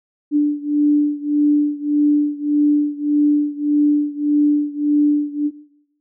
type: beating tone pair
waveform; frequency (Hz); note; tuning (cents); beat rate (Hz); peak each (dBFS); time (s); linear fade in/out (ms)
sine; 293.7 / 295.4; D4 / D4; 0 / +10; 1.7; -15 / -18; 0.31-5.51; 50
effects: noise-tail reverb RT60 0.8 s tail -19 dB re dry